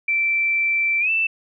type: tone with pitch glide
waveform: sine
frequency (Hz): 2338 to 2655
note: D7 to E7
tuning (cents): -8 to +12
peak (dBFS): -17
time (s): 0.08-1.27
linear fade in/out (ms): 5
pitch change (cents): +220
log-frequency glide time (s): 1-1.1
effects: none